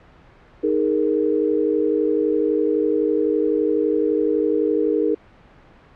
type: chord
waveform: sine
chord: D# suspended fourth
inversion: none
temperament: just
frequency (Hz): 311.1 / 414.8 / 466.7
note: D#4 / G#4 / A#4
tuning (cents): 0 / -2 / +2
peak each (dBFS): -21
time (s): 0.63-5.15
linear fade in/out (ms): 10
effects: pink hiss -49 dBFS RMS until 5.95 s + low-pass 2000 Hz 12 dB/octave